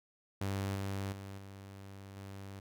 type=tone with level steps; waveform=sawtooth; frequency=98 Hz; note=G2; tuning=in tune; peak=-30 / -32 / -40 / -44 / -41 dBFS; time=0.41-2.6 s; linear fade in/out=5 ms; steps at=0.75 / 1.12 / 1.38 / 2.16 s; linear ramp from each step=5 ms; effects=none